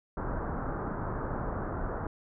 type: low-pass noise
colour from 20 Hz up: pink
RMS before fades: -34 dBFS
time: 0.17-2.07 s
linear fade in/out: 2 ms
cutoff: 1500 Hz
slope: 48 dB/octave
effects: none